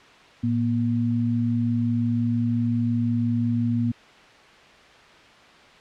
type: tone pair together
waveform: sine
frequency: 112.6 / 238.3 Hz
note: A2 / A#3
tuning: +40 / +38 cents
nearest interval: octave + minor second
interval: 1298 cents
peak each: -24 / -22 dBFS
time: 0.43-3.92 s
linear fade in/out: 10 ms
effects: white hiss -49 dBFS RMS until 5.8 s + low-pass 3000 Hz 12 dB/octave